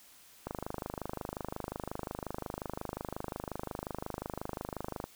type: click train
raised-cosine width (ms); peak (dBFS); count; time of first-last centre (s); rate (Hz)
1; -22; 118; 0.47-5.04; 25.6
effects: white hiss -58 dBFS RMS until 5.15 s